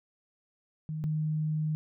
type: tone pair in turn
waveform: sine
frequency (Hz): 155.56 / 154.57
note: D#3 / D#3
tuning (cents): 0 / -11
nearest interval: unison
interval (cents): 11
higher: first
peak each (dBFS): -32 / -27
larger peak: second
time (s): 0.89-1.04 / 1.04-1.75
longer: second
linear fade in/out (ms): 0
effects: none